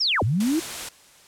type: linear two-way sweep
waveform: sine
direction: down then up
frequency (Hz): 5700 to 89.7 to 339.6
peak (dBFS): -19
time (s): 0-0.6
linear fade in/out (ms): 10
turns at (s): 0.23
type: noise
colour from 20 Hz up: white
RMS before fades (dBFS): -32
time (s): 0.4-0.89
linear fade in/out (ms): 5
effects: white hiss -52 dBFS RMS until 1.27 s + low-pass 10000 Hz 12 dB/octave